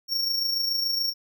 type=tone with amplitude modulation; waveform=square; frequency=5510 Hz; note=F8; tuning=24 cents flat; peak=-22 dBFS; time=0.08-1.14 s; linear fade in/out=50 ms; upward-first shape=sine; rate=27 Hz; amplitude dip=45%; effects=none